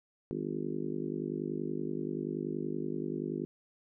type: harmonic tone with a mistuned harmonic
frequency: 50.5 Hz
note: G#1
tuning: 48 cents flat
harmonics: 3 / 4 / 5 / 6 / 7 / 8 / 9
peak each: -41 / -44 / -39 / -41 / -38 / -41 / -50 dBFS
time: 0.31-3.45 s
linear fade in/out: 0 ms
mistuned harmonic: 3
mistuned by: +69 cents
effects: none